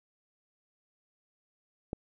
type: click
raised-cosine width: 2 ms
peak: -20 dBFS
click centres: 1.931 s
effects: none